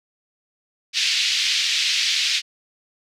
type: band-pass noise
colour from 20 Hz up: white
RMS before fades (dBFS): -21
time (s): 0.93-2.42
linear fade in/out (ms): 50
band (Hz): 2300 to 4900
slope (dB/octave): 24
effects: none